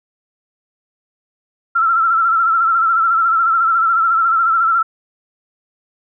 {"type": "tone with vibrato", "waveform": "sine", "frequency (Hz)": 1342, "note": "E6", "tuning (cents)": 31, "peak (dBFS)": -11, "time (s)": [1.75, 4.83], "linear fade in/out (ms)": 10, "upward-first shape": "sine", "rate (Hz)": 14, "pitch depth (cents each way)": 59, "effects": []}